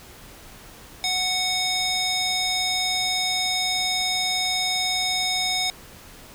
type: tone with band-pass filter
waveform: square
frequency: 740 Hz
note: F#5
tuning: in tune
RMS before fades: -24 dBFS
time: 1.04-5.7 s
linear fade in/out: 0 ms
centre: 4600 Hz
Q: 1.7
effects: pink hiss -45 dBFS RMS until 6.34 s